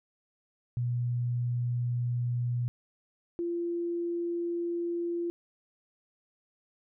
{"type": "tone pair in turn", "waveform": "sine", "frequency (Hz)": [121.4, 343.4], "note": ["B2", "F4"], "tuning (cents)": [-29, -29], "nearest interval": "octave + tritone", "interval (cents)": 1800, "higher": "second", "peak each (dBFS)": [-27, -29], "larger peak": "first", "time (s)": [[0.77, 2.68], [3.39, 5.3]], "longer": "neither", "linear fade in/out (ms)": 0, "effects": []}